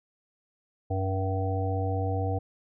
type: harmonic tone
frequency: 95.5 Hz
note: G2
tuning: 45 cents flat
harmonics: 1 / 3 / 5 / 7 / 8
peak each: -27 / -36 / -34 / -37 / -35 dBFS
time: 0.9-2.39 s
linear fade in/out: 10 ms
effects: none